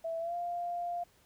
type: tone with pitch glide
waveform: sine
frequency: 659.3 to 698.1 Hz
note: E5 to F5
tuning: 0 to -1 cents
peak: -33 dBFS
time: 0.04-1.04 s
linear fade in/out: 10 ms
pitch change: +99 cents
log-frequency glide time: 0.19-0.35 s
effects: pink hiss -66 dBFS RMS until 1.25 s